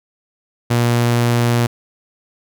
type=tone; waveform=sawtooth; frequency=119.3 Hz; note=A#2; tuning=41 cents sharp; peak=-9 dBFS; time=0.7-1.67 s; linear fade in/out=10 ms; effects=none